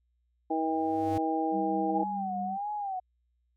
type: harmonic tone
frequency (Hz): 160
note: D#3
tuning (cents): +49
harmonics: 2 / 3 / 4 / 5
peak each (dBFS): -30 / -35 / -37 / -30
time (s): 0.5-2.04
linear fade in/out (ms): 10
type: tone with exponential growth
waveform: square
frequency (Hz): 99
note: G2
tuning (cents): +18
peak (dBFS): -33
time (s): 0.58-1.18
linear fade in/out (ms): 5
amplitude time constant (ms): 130
type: tone with tremolo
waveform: sine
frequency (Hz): 196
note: G3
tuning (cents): 0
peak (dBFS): -34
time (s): 1.51-2.58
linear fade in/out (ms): 50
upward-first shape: sine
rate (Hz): 4.7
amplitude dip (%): 30
type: tone with vibrato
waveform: sine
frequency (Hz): 779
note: G5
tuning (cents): -11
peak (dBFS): -31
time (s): 1.89-3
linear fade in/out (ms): 10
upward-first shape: sine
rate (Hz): 1.5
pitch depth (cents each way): 130
effects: added 60 Hz sine -70 dBFS peak until 3.56 s